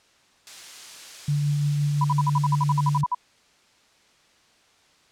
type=noise; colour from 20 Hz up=blue; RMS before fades=-35 dBFS; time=0.47-3.01 s; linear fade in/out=0 ms
type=tone with tremolo; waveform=sine; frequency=145.5 Hz; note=D3; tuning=16 cents flat; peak=-19 dBFS; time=1.28-3.04 s; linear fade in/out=5 ms; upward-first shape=triangle; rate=5.8 Hz; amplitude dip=25%
type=tone bursts; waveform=sine; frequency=987.8 Hz; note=B5; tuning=in tune; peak=-20 dBFS; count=14; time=2.01-3.148 s; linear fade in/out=5 ms; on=33 ms; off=52 ms
effects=white hiss -59 dBFS RMS until 5.11 s + low-pass 6000 Hz 12 dB/octave